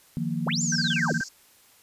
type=chord; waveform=sine; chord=Eb suspended second; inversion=none; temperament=equal; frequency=155.56 / 174.61 / 233.1 Hz; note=Eb3 / F3 / Bb3; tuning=0 / 0 / 0 cents; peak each=-30 dBFS; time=0.17-1.21 s; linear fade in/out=0 ms
type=linear two-way sweep; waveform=sine; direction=up then down; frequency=77.78 to 7330 to 77.78 Hz; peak=-26 dBFS; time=0.46-1.14 s; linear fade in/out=10 ms; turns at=0.62 s
type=band-pass noise; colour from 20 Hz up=pink; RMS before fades=-42 dBFS; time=0.6-1.29 s; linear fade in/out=10 ms; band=4500 to 7700 Hz; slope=96 dB/octave
type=tone bursts; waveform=sine; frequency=1567 Hz; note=G6; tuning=1 cent flat; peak=-25 dBFS; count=9; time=0.72-1.237 s; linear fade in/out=5 ms; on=37 ms; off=23 ms
effects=white hiss -57 dBFS RMS until 1.82 s + resampled to 32000 Hz